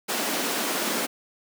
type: high-pass noise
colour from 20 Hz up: pink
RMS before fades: -27 dBFS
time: 0.08-1.07 s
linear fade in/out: 20 ms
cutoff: 200 Hz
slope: 48 dB/octave
effects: none